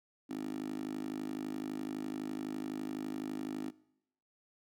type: tone with high-pass filter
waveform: 10% pulse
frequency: 51.91 Hz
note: G#1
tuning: in tune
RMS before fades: -40 dBFS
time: 0.29-3.71 s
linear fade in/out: 20 ms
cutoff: 280 Hz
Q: 5.3
effects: noise-tail reverb RT60 0.8 s tail -21 dB re dry